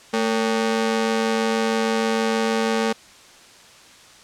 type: ring-modulated tone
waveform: sawtooth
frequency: 338.3 Hz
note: E4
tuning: 45 cents sharp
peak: -12 dBFS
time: 0.13-2.93 s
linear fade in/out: 10 ms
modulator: 116 Hz
effects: white hiss -47 dBFS RMS until 4.23 s + low-pass 7000 Hz 12 dB/octave